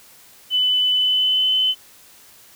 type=tone with pitch glide; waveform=sine; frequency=3003 to 3038 Hz; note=F#7 to F#7; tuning=+25 to +45 cents; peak=-15 dBFS; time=0.5-1.75 s; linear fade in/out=50 ms; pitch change=+20 cents; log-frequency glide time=0.92-1.54 s; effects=white hiss -48 dBFS RMS until 2.55 s